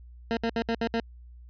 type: tone bursts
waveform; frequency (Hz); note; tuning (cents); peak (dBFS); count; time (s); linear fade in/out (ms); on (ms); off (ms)
20% pulse; 229.5; A#3; -27; -20; 6; 0.31-0.999; 0; 59; 67
effects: added 60 Hz sine -45 dBFS peak until 1.49 s + resampled to 11025 Hz

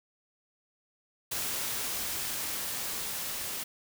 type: noise with level ramp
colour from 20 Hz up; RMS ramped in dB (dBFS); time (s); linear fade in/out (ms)
white; -33 to -36; 1.31-3.64; 10
effects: none

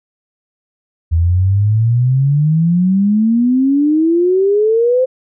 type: exponential sweep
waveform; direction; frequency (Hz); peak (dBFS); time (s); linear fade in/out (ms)
sine; up; 80.4 to 523; -9; 1.11-5.06; 20
effects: none

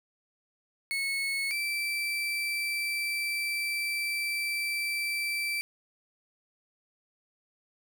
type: tone pair in turn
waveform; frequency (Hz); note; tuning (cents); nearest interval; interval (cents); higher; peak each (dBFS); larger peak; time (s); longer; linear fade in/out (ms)
35% pulse; 2197 / 2332; C#7 / D7; -16 / -13; minor second; 103; second; -27; neither; 0.91-1.51 / 1.51-5.61; second; 0
effects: none

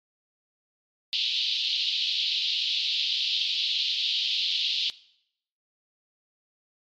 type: band-pass noise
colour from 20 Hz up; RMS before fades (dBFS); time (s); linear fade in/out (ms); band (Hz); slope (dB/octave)
white; -27; 1.13-4.9; 0; 2900 to 4300; 48
effects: noise-tail reverb RT60 0.7 s tail -19 dB re dry + MP3 64 kbps

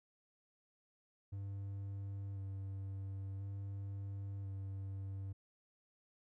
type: tone with vibrato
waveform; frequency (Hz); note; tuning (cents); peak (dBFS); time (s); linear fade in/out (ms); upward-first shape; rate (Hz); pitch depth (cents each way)
triangle; 98.1; G2; +2; -39; 1.32-5.33; 10; square; 0.48; 15
effects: none

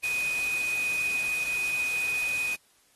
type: tone in noise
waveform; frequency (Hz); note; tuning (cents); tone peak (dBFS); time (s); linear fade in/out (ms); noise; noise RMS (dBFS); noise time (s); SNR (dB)
sine; 2492; D#7; +2; -26; 0.03-2.56; 10; white; -38; 0.03-2.56; +9
effects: white hiss -64 dBFS RMS until 2.95 s + AAC 32 kbps

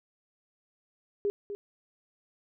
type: tone with echo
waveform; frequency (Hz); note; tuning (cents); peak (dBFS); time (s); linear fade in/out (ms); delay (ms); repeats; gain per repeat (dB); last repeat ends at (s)
sine; 406.5; G#4; -37; -25; 1.25-1.3; 0; 250; 1; -9; 1.55
effects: none

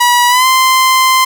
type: tone with pitch glide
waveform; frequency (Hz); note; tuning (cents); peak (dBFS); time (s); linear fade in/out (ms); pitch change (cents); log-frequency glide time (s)
sawtooth; 970 to 1039.6; B5 to C6; -31 to -11; -3; 0-1.25; 10; +120; 0.28-0.46
effects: none

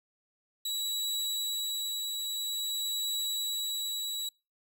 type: tone with tremolo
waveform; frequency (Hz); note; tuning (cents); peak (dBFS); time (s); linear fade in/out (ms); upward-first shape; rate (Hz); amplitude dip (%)
sawtooth; 3903; B7; -21; -27; 0.65-4.29; 5; triangle; 0.5; 30
effects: noise-tail reverb RT60 0.3 s tail -26 dB re dry

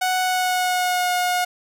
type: tone with pitch glide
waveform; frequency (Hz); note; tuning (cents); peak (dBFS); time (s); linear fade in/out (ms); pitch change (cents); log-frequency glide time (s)
sawtooth; 740 to 720.6; F#5 to F#5; 0 to -46; -15; 0.01-1.45; 10; -46; 0.2-1.1
effects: none

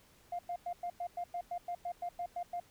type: tone bursts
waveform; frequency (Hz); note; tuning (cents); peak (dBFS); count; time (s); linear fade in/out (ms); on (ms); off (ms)
sine; 702; F5; +9; -34; 14; 0.32-2.6; 5; 70; 100
effects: tanh soft clip ceiling -31 dBFS + pink hiss -64 dBFS RMS until 2.7 s

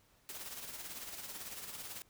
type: noise with tremolo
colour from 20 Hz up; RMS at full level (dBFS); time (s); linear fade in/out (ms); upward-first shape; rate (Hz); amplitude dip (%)
white; -44; 0.29-2.02; 0; sine; 18; 50
effects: pink hiss -69 dBFS RMS until 2.09 s

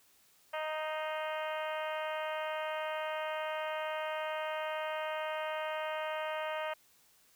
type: harmonic tone with a mistuned harmonic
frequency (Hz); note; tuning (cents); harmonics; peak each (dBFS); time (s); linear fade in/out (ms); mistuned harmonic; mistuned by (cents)
311.1; D#4; 0; 2 / 3 / 4 / 5 / 6 / 7 / 8 / 9 / 10; -37 / -41 / -43 / -45 / -47 / -48 / -49 / -50 / -51; 0.53-6.74; 10; 7; -35
effects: white hiss -66 dBFS RMS until 7.35 s

